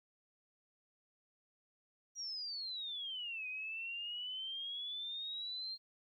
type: exponential two-way sweep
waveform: sine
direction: down then up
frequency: 5800 to 2489 to 4220 Hz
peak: -40 dBFS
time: 2.15-5.78 s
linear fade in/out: 50 ms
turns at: 3.47 s
effects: 13-bit